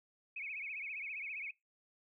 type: tone with vibrato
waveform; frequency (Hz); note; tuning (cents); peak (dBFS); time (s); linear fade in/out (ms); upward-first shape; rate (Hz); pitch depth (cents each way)
sine; 2365; D7; +12; -40; 0.36-1.51; 5; sine; 15; 160
effects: noise-tail reverb RT60 0.2 s tail -23 dB re dry